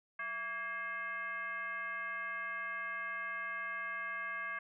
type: tone with frequency modulation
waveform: sine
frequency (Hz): 1636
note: G#6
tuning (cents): -26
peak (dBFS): -37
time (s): 0.19-4.59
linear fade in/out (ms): 5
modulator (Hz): 486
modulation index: 1.2
effects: none